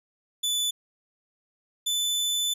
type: tone pair in turn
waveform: sawtooth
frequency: 3485 / 3507 Hz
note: A7 / A7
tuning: -17 / -6 cents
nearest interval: unison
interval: 11 cents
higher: second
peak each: -21 dBFS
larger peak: neither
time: 0.43-0.71 / 1.86-2.54 s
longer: second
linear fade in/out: 10 ms
effects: resampled to 32000 Hz

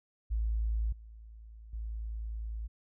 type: tone with level steps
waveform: sine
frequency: 55 Hz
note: A1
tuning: in tune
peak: -28 / -47 / -35 dBFS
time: 0.3-2.68 s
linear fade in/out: 20 ms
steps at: 0.92 / 1.73 s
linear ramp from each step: 5 ms
effects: none

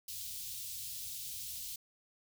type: band-stop noise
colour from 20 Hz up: white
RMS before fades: -43 dBFS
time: 0.08-1.76 s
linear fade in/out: 5 ms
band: 130 to 3200 Hz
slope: 24 dB/octave
effects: none

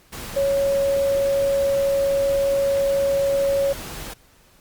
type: tone in noise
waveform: sine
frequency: 554.4 Hz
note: C#5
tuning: in tune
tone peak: -17 dBFS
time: 0.36-3.73 s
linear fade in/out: 10 ms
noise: pink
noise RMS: -34 dBFS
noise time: 0.12-4.14 s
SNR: +14 dB
effects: pink hiss -55 dBFS RMS until 4.6 s + Opus 48 kbps

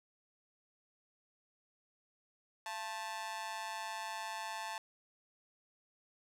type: tone with amplitude modulation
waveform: sawtooth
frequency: 880 Hz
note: A5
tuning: in tune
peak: -32 dBFS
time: 2.66-4.78 s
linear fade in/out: 2 ms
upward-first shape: sine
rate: 197 Hz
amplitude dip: 90%
effects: low-pass 10000 Hz 12 dB/octave + 11-bit

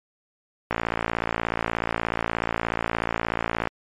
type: click train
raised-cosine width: 0.5 ms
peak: -8 dBFS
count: 169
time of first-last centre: 0.71-3.673 s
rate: 56.7 Hz
effects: MP3 64 kbps

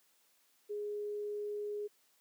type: tone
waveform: sine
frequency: 415.3 Hz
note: G#4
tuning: in tune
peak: -36 dBFS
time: 0.69-1.88 s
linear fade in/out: 20 ms
effects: white hiss -71 dBFS RMS until 2.2 s + high-pass 200 Hz 12 dB/octave

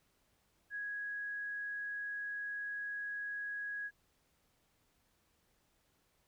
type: tone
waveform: sine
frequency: 1661.2 Hz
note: G#6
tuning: in tune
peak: -38 dBFS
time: 0.7-3.91 s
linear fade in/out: 50 ms
effects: pink hiss -75 dBFS RMS until 6.27 s

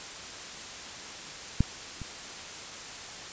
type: clicks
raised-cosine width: 5 ms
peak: -9 / -26 dBFS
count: 2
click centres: 1.606 / 2.017 s
effects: white hiss -41 dBFS RMS until 3.32 s + resampled to 16000 Hz

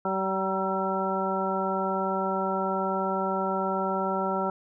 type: harmonic tone with a mistuned harmonic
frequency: 191.5 Hz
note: G3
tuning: 40 cents flat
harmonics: 1 / 2 / 3 / 4 / 5 / 7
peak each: -32 / -32 / -32 / -32 / -32 / -32 dBFS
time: 0.05-4.5 s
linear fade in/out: 2 ms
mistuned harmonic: 5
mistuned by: -19 cents
effects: none

